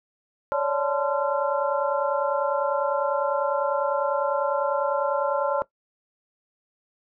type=tone cluster; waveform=sine; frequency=555 / 585 / 875 / 1032 / 1368 Hz; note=C#5 / D5 / A5 / C6 / F6; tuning=+2 / -7 / -10 / -24 / -36 cents; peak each=-25 / -27 / -29 / -31 / -30 dBFS; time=0.52-5.62 s; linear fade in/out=0 ms; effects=noise-tail reverb RT60 0.1 s tail -18 dB re dry